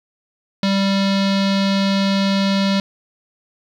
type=tone with low-pass filter; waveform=square; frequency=196 Hz; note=G3; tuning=in tune; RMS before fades=-17 dBFS; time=0.63-2.8 s; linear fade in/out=2 ms; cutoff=4200 Hz; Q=3.5; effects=8-bit